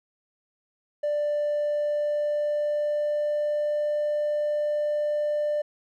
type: tone with pitch glide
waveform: triangle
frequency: 590 to 594.8 Hz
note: D5 to D5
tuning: +8 to +22 cents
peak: -20 dBFS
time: 1.03-5.62 s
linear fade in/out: 10 ms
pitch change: +14 cents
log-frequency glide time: 1.36-3.95 s
effects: tanh soft clip ceiling -19 dBFS